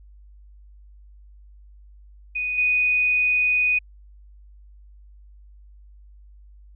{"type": "tone with level steps", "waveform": "sine", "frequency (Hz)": 2484, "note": "D#7", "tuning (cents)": -3, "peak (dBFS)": [-23, -17], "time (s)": [2.35, 3.79], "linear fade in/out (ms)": 10, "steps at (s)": 2.58, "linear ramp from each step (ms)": 2, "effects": ["added 50 Hz sine -45 dBFS peak until 6.75 s"]}